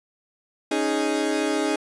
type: chord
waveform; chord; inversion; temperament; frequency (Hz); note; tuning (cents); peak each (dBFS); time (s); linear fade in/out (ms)
30% pulse; C# suspended second; none; equal; 277.2 / 311.1 / 415.3; C#4 / D#4 / G#4; 0 / 0 / 0; -25 / -22 / -24; 0.71-1.76; 5
effects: resampled to 24000 Hz